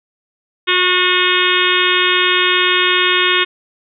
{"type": "harmonic tone with a mistuned harmonic", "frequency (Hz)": 362.7, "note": "F#4", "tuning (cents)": -34, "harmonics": [1, 3, 4, 5, 6, 7, 8, 9, 10], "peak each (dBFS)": [-20, -20, -20, -20, -20, -20, -20, -20, -20], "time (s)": [0.67, 3.45], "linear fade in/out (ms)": 20, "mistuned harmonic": 3, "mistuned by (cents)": 15, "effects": []}